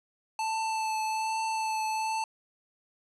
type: tone with vibrato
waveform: square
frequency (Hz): 880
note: A5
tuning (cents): 0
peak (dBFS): -29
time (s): 0.39-2.24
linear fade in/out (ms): 2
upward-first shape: triangle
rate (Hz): 1.2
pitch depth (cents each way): 18
effects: resampled to 24000 Hz + 10-bit